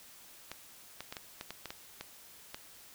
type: clicks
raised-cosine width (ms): 0.2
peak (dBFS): -23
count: 10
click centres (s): 0.516 / 1.006 / 1.125 / 1.168 / 1.411 / 1.506 / 1.657 / 1.705 / 2.01 / 2.545
effects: white hiss -55 dBFS RMS until 2.94 s